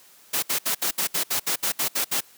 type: noise bursts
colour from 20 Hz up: white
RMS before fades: -24 dBFS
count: 12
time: 0.33-2.208 s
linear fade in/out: 10 ms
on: 96 ms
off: 66 ms
effects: white hiss -53 dBFS RMS until 2.37 s + high-pass 150 Hz 12 dB/octave